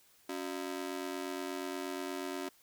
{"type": "ring-modulated tone", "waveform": "sawtooth", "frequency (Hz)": 324, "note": "E4", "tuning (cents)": -30, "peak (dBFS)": -30, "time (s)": [0.29, 2.49], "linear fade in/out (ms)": 5, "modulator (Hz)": 44.2, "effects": ["white hiss -65 dBFS RMS until 2.62 s"]}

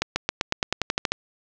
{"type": "accelerating click train", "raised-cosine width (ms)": 0.2, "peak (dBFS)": -4, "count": 12, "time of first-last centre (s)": [0.02, 1.12], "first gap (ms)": 140, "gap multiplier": 0.93, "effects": ["low-pass 7000 Hz 12 dB/octave", "7-bit"]}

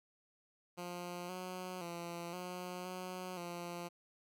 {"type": "tone with pitch steps", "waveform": "10% pulse", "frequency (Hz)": [176.4, 183.4, 171.3, 180.4, 183.4, 173.6], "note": ["F3", "F#3", "F3", "F#3", "F#3", "F3"], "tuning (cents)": [18, -15, -33, -44, -15, -10], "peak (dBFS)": -34, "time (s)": [0.77, 3.89], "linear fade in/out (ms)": 20, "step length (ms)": 520, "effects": []}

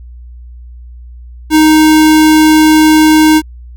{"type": "tone", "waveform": "square", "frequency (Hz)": 311.1, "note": "D#4", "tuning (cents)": 0, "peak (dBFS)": -4, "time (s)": [1.5, 3.42], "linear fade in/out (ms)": 50, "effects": ["added 60 Hz sine -28 dBFS peak until 3.76 s"]}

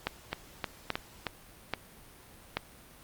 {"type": "two click trains", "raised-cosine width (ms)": 0.3, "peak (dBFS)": [-15, -13], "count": [4, 4], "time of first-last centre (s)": [[0.33, 1.268], [0.07, 2.57]], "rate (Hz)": [3.2, 1.2], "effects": ["pink hiss -54 dBFS RMS until 3.03 s", "Opus 48 kbps"]}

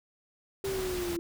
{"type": "noise", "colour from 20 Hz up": "pink", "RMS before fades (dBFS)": -38, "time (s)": [0.64, 1.17], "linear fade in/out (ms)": 10}
{"type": "exponential sweep", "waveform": "sine", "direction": "down", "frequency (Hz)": [394, 338.4], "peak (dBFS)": -31, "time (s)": [0.64, 1.19], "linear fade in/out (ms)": 0}
{"effects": []}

